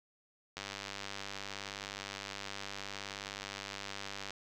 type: click train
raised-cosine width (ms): 0.2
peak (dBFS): -23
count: 372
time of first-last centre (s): 0.57-4.306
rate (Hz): 99.3
effects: none